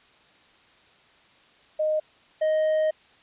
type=tone pair in turn; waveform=sine / triangle; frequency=618 / 623.7 Hz; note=D#5 / D#5; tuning=-12 / +4 cents; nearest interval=unison; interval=16 cents; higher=second; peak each=-21 / -18 dBFS; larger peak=second; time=1.79-2 / 2.41-2.91 s; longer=second; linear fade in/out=10 ms; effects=white hiss -57 dBFS RMS until 3.22 s + resampled to 8000 Hz